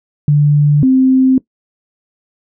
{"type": "tone pair in turn", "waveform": "sine", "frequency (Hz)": [146.83, 261.1], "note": ["D3", "C4"], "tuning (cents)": [0, -3], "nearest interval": "minor seventh", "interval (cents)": 997, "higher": "second", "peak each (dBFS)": -6, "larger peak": "neither", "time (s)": [[0.28, 0.83], [0.83, 1.38]], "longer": "neither", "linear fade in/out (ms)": 2, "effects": ["noise-tail reverb RT60 0.1 s tail -19 dB re dry"]}